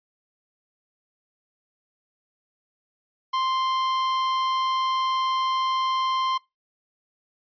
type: tone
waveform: 45% pulse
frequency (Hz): 1046.5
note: C6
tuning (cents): 0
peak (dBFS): -22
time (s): 3.33-6.38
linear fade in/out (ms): 10
effects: noise-tail reverb RT60 0.2 s tail -22 dB re dry + resampled to 11025 Hz